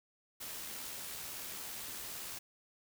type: noise with amplitude modulation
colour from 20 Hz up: white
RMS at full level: -43 dBFS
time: 0.4-2.39 s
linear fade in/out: 10 ms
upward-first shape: sine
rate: 77.7 Hz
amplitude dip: 25%
effects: none